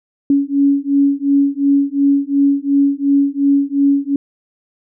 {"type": "beating tone pair", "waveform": "sine", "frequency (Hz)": [278.8, 281.6], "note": ["C#4", "C#4"], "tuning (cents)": [10, 27], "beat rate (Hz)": 2.8, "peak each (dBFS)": -14, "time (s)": [0.3, 4.16], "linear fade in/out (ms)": 2, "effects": []}